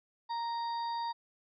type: harmonic tone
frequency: 932.3 Hz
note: A#5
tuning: in tune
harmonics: 1 / 2 / 4 / 5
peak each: -33 / -51 / -49 / -48 dBFS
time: 0.29-1.13 s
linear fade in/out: 20 ms
effects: none